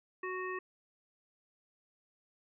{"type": "harmonic tone", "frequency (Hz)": 370, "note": "F#4", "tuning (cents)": 0, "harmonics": [1, 3, 5, 7], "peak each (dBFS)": [-39, -41, -42, -48], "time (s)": [0.23, 0.59], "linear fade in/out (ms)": 5, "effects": []}